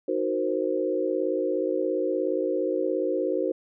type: chord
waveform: sine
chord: C half-diminished seventh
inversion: first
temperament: equal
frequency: 311.1 / 370 / 466.2 / 523.3 Hz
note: Eb4 / Gb4 / Bb4 / C5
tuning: 0 / 0 / 0 / 0 cents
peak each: -30 / -28 / -30 / -28 dBFS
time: 0.08-3.52 s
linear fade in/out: 5 ms
effects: none